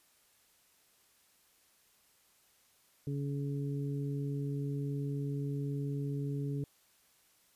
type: harmonic tone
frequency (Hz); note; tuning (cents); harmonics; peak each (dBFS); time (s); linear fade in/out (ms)
141.2; C#3; +32; 1 / 2 / 3; -34 / -40 / -44; 3.07-6.64; 2
effects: white hiss -68 dBFS RMS until 7.55 s + resampled to 32000 Hz